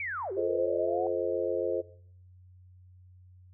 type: linear two-way sweep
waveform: sine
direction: down then up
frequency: 2349 to 369.8 to 755 Hz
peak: -32 dBFS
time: 0-1.07 s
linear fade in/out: 2 ms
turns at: 0.32 s
type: chord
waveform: sine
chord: F dominant seventh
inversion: none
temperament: just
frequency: 349.2 / 436.5 / 523.8 / 628.6 Hz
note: F4 / A4 / C5 / Eb5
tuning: 0 / -14 / +2 / +18 cents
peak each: -33 / -32 / -31 / -37 dBFS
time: 0.36-1.82 s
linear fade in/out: 20 ms
effects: noise-tail reverb RT60 0.6 s tail -19 dB re dry + added 91 Hz sine -52 dBFS peak until 3.53 s